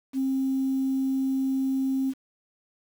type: tone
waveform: sine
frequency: 266.1 Hz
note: C4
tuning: 29 cents sharp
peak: -22 dBFS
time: 0.13-2.14 s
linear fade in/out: 50 ms
effects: tanh soft clip ceiling -18 dBFS + 8-bit